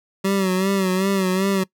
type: tone with vibrato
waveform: 25% pulse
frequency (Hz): 190.6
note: G3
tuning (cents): -48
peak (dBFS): -14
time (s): 0.24-1.64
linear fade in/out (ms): 10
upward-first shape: sine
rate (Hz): 2.6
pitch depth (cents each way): 62
effects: noise-tail reverb RT60 0.1 s tail -22 dB re dry